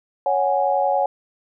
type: chord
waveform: sine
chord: C# suspended fourth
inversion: none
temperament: equal with one note detuned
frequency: 556.3 / 740 / 830.6 Hz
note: C#5 / F#5 / G#5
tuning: +6 / 0 / 0 cents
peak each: -21 dBFS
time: 0.26-1.06 s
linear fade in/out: 2 ms
effects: none